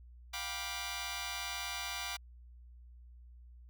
10% pulse chord, G dominant seventh, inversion third, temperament just, 705.6 / 784 / 980 / 1176 Hz, F5 / G5 / B5 / D6, +18 / 0 / -14 / +2 cents, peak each -36 / -37 / -36 / -36 dBFS, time 0.33-2.17 s, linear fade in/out 10 ms, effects added 60 Hz sine -52 dBFS peak until 3.69 s

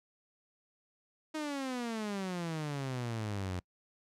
sawtooth exponential sweep, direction down, 315.3 to 88 Hz, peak -31 dBFS, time 1.34-3.6 s, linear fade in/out 10 ms, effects noise-tail reverb RT60 0.1 s tail -25 dB re dry + low-pass 9000 Hz 12 dB/octave

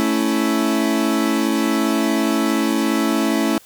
40% pulse chord, A major, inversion none, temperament equal, 220 / 277.2 / 329.6 Hz, A3 / C#4 / E4, 0 / 0 / 0 cents, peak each -20 dBFS, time 0-3.58 s, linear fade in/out 0 ms, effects white hiss -48 dBFS RMS until 3.65 s

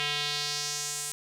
square tone with band-pass filter sweep, 146.83 Hz, D3, in tune, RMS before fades -32 dBFS, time 0-1.12 s, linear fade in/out 0 ms, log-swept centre 3000 to 8700 Hz, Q 2.2, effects none

